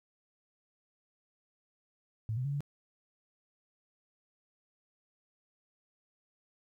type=tone with pitch steps; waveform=sine; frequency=110.1 / 127 / 141.2 / 142.9 Hz; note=A2 / B2 / C#3 / D3; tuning=+2 / +49 / +32 / -47 cents; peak=-31 dBFS; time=2.29-2.606 s; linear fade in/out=0 ms; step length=79 ms; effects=12-bit